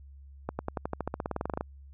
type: accelerating click train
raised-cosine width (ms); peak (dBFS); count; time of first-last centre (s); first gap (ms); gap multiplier
1; -17; 19; 0.49-1.609; 100; 0.94
effects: added 69 Hz sine -47 dBFS peak until 1.93 s